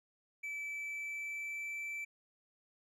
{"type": "tone with pitch glide", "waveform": "triangle", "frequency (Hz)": [2310, 2327], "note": ["D7", "D7"], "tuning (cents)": [-29, -17], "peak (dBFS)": -37, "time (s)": [0.43, 2.05], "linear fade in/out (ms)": 10, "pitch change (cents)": 12, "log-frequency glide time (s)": [0.61, 1.81], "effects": []}